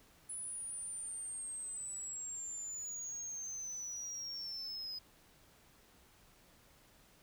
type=exponential sweep; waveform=sine; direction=down; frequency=10080 to 5010 Hz; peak=-38 dBFS; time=0.29-4.99 s; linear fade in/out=10 ms; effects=tanh soft clip ceiling -40 dBFS + pink hiss -65 dBFS RMS until 7.22 s